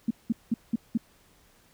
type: tone bursts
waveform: sine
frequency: 228.3 Hz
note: A#3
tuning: 36 cents flat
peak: -21 dBFS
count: 5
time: 0.08-0.975 s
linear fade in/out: 5 ms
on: 27 ms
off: 190 ms
effects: pink hiss -61 dBFS RMS until 1.73 s